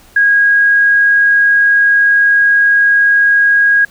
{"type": "tone", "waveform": "sine", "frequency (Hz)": 1641, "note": "G#6", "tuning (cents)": -21, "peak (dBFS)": -6, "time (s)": [0.16, 3.85], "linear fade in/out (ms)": 5, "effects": ["pink hiss -44 dBFS RMS until 3.9 s"]}